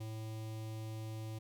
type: tone with notch filter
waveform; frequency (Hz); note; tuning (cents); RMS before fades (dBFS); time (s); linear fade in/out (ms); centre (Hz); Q
square; 110; A2; 0; -43; 0-1.39; 10; 1500; 1.2
effects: none